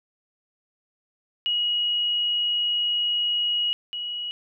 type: tone pair in turn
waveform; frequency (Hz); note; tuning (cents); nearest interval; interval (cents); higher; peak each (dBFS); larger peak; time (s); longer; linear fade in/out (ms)
sine; 2900 / 2912; F#7 / F#7; -35 / -28; unison; 7; second; -21 / -28; first; 1.46-3.73 / 3.93-4.31; first; 0
effects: none